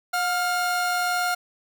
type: tone pair together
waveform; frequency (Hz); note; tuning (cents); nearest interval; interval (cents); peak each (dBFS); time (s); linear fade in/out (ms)
45% pulse; 719.3 / 1396.9; F#5 / F6; -49 / 0; major seventh; 1149; -25; 0.13-1.35; 10
effects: none